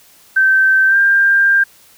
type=tone with pitch glide; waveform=sine; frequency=1550 to 1593.6 Hz; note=G6 to G6; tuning=-20 to +28 cents; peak=-8 dBFS; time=0.36-1.64 s; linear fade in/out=10 ms; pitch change=+48 cents; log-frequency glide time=0.87-0.97 s; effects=white hiss -47 dBFS RMS until 1.97 s